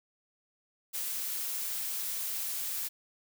blue noise, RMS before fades -35 dBFS, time 0.93-2.89 s, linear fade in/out 20 ms, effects none

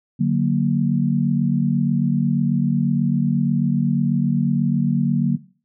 sine chord, D augmented, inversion none, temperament equal, 146.83 / 185 / 233.1 Hz, D3 / F#3 / A#3, 0 / 0 / 0 cents, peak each -20 dBFS, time 0.19-5.37 s, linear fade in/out 20 ms, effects noise-tail reverb RT60 0.4 s tail -19 dB re dry

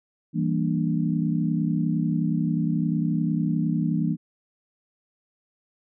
sine chord, E half-diminished seventh, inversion none, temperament equal, 164.81 / 196 / 233.1 / 293.7 Hz, E3 / G3 / Bb3 / D4, 0 / 0 / 0 / 0 cents, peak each -24 / -29 / -27 / -29 dBFS, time 0.33-4.17 s, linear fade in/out 50 ms, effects none

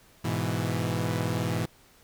sawtooth chord, E major, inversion first, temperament equal, 103.83 / 123.47 / 164.81 Hz, G#2 / B2 / E3, 0 / 0 / 0 cents, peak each -27 dBFS, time 0.24-1.66 s, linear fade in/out 10 ms, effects pink hiss -58 dBFS RMS until 2.03 s

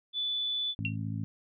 sine tone, 3478 Hz, A7, 21 cents flat, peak -29 dBFS, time 0.13-0.75 s, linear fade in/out 50 ms
harmonic tone, 54 Hz, A1, 32 cents flat, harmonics 2 / 3 / 4 / 5, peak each -34 / -38 / -40 / -42 dBFS, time 0.79-1.24 s, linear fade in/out 0 ms
sine tone with exponential decay, 2734 Hz, F7, 37 cents flat, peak -26 dBFS, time 0.85-0.96 s, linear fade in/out 1 ms, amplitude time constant 23 ms
effects none

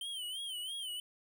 square tone with vibrato, 3100 Hz, G7, 20 cents flat, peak -39 dBFS, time 0.01-1 s, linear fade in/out 2 ms, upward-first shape sine, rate 3 Hz, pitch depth 110 cents each way, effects none

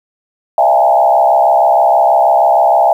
sine tone with frequency modulation, 744 Hz, F#5, 9 cents sharp, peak -6 dBFS, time 0.58-2.93 s, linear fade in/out 2 ms, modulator 66.3 Hz, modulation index 1.9, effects 7-bit

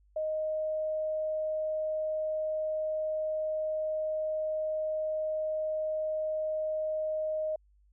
sine tone, 622.3 Hz, D#5, in tune, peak -29 dBFS, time 0.16-7.56 s, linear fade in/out 5 ms, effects added 50 Hz sine -61 dBFS peak until 7.92 s

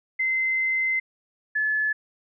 sine tone pair in turn, 2066 / 1722.8 Hz, C7 / A6, -22 / -37 cents, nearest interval minor third, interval 315 cents, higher first, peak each -21 dBFS, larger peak neither, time 0.19-1 / 1.55-1.93 s, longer first, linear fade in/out 10 ms, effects none

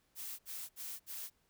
blue noise bursts, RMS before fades -44 dBFS, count 4, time 0.15-1.302 s, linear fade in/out 50 ms, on 240 ms, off 64 ms, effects pink hiss -75 dBFS RMS until 1.49 s

